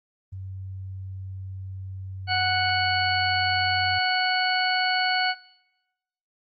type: tone with pitch glide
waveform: sine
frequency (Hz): 95 to 93.96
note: F#2 to F#2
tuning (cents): +46 to +27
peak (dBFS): -33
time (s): 0.32-3.99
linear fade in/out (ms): 10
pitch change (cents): -19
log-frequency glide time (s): 2.76-2.84
type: harmonic tone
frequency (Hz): 739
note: F#5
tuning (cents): -2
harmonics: 1 / 2 / 3 / 4 / 6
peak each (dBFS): -25 / -27 / -29 / -31 / -27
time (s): 2.27-5.35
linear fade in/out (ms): 50
effects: noise-tail reverb RT60 1.0 s tail -22 dB re dry + Opus 24 kbps